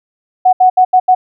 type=tone bursts at uneven times; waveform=sine; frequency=740 Hz; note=F#5; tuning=in tune; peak=-4 dBFS; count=5; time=0.45-0.53 / 0.6-0.7 / 0.77-0.85 / 0.93-1 / 1.08-1.15 s; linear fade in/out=10 ms; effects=none